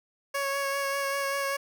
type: tone with vibrato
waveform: 15% pulse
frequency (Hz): 554.4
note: C#5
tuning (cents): 0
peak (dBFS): -21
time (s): 0.34-1.57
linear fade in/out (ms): 10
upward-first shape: sine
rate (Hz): 5.1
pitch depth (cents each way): 16
effects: none